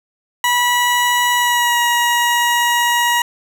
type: tone with pitch glide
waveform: 20% pulse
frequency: 974 to 955.6 Hz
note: B5 to A#5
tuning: -24 to +43 cents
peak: -8 dBFS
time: 0.44-3.22 s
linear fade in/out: 2 ms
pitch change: -33 cents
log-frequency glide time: 1.35-1.8 s
effects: none

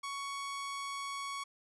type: tone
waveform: sawtooth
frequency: 1115 Hz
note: C#6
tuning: 10 cents sharp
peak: -34 dBFS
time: 0.03-1.44 s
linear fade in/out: 10 ms
effects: resampled to 24000 Hz

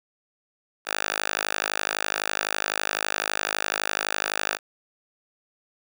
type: tone with high-pass filter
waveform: 5% pulse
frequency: 51.91 Hz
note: G#1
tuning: in tune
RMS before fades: -28 dBFS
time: 0.85-4.59 s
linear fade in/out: 50 ms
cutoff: 1100 Hz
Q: 0.99
effects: none

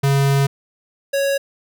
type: tone pair in turn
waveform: square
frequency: 138.59 / 554.4 Hz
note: C#3 / C#5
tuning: 0 / 0 cents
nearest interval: 2 octaves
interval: 2400 cents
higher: second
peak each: -14 / -17 dBFS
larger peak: first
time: 0.03-0.47 / 1.13-1.38 s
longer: first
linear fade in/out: 10 ms
effects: none

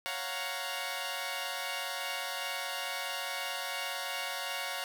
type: chord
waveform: 10% pulse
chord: Gb major seventh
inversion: second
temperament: equal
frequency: 554.4 / 698.5 / 740 / 932.3 Hz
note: Db5 / F5 / Gb5 / Bb5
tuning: 0 / 0 / 0 / 0 cents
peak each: -32 dBFS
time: 0.06-4.84 s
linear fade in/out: 0 ms
effects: none

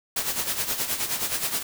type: noise with tremolo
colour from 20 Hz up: white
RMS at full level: -25 dBFS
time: 0.16-1.63 s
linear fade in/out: 5 ms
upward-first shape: sine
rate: 9.5 Hz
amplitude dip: 65%
effects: none

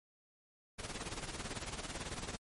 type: noise with tremolo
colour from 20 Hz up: pink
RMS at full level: -40 dBFS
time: 0.78-2.37 s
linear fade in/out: 20 ms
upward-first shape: sine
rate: 18 Hz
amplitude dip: 70%
effects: MP3 48 kbps

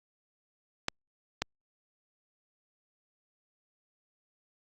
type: clicks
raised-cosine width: 0.2 ms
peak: -11 dBFS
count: 2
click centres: 0.884 / 1.42 s
effects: Opus 48 kbps

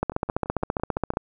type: two click trains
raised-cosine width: 1 ms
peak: -9 / -24 dBFS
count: 18 / 7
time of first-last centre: 0.03-1.171 / 0.12-1.137 s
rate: 14.9 / 5.9 Hz
effects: none

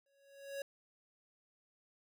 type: tone with exponential growth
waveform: square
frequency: 555 Hz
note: C#5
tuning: 2 cents sharp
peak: -38 dBFS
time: 0.06-0.62 s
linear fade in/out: 2 ms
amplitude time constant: 120 ms
effects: none

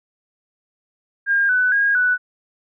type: tone with pitch steps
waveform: sine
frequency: 1612 / 1498 / 1632 / 1485 Hz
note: G6 / F#6 / G#6 / F#6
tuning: +48 / +21 / -31 / +6 cents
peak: -14 dBFS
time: 1.26-2.18 s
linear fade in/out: 50 ms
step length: 230 ms
effects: none

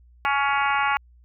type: harmonic tone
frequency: 280 Hz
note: C#4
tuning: 18 cents sharp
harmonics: 3 / 4 / 5 / 6 / 7 / 8 / 9 / 10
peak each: -24 / -25 / -26 / -32 / -32 / -30 / -34 / -35 dBFS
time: 0.25-0.97 s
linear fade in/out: 0 ms
type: click train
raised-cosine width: 0.5 ms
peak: -28 dBFS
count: 12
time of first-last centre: 0.49-0.96 s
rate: 23.4 Hz
effects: added 60 Hz sine -50 dBFS peak until 1.24 s

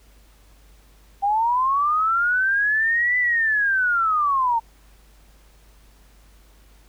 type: linear two-way sweep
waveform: sine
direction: up then down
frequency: 784 to 2000 to 896 Hz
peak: -17 dBFS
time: 1.22-4.6 s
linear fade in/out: 20 ms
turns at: 3.18 s
effects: added 50 Hz sine -50 dBFS peak until 6.88 s + pink hiss -57 dBFS RMS until 6.88 s

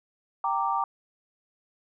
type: chord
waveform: sine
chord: G minor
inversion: none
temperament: equal with one note detuned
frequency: 784 / 925.4 / 1174.7 Hz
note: G5 / Bb5 / D6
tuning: 0 / -13 / 0 cents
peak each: -29 / -28 / -28 dBFS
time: 0.44-0.84 s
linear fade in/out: 2 ms
effects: none

